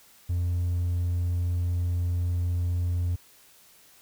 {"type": "tone", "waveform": "triangle", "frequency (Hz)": 87.6, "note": "F2", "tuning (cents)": 6, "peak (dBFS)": -21, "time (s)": [0.29, 3.16], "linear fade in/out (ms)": 10, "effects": ["tanh soft clip ceiling -18 dBFS", "white hiss -56 dBFS RMS until 4.01 s"]}